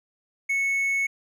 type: tone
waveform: triangle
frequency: 2205 Hz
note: C#7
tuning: 10 cents flat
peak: -20 dBFS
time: 0.49-1.07 s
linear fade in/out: 10 ms
effects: none